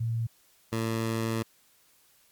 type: tone pair in turn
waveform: sine / 15% pulse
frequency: 114.8 / 112.96 Hz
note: A#2 / A2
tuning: -26 / +46 cents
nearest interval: unison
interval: 28 cents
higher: first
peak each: -26 / -21 dBFS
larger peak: second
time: 0-0.27 / 0.72-1.43 s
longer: second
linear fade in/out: 10 ms
effects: white hiss -63 dBFS RMS until 2.31 s + MP3 96 kbps